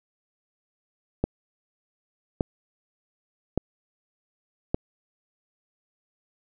click train, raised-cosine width 2 ms, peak -9 dBFS, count 4, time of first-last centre 1.24-4.745 s, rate 0.856 Hz, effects none

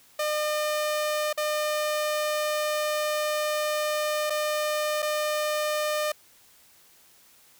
sawtooth tone with dropouts, 605 Hz, D#5, 49 cents flat, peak -21 dBFS, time 0.19-6.12 s, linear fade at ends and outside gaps 5 ms, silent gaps 1.329-1.375 / 4.299-4.303 / 5.022-5.026 s, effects white hiss -57 dBFS RMS until 7.59 s

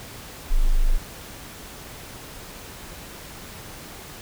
sine tone, 25.96 Hz, G#0, in tune, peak -14 dBFS, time 0.5-0.98 s, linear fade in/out 20 ms, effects pink hiss -40 dBFS RMS until 4.21 s

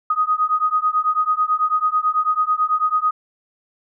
sine beating tone pair, 1244.5 / 1253.6 Hz, D#6 / D#6, 0 / +13 cents, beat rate 9.1 Hz, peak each -19 dBFS, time 0.1-3.11 s, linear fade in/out 5 ms, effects none

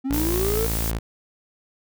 triangle linear sweep, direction up, 257.3 to 461.6 Hz, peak -21 dBFS, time 0.04-0.67 s, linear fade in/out 20 ms
sawtooth tone, 55.9 Hz, A1, 28 cents sharp, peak -20 dBFS, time 0.1-0.99 s, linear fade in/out 10 ms
blue noise, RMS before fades -29 dBFS, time 0.13-0.91 s, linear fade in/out 5 ms
effects none

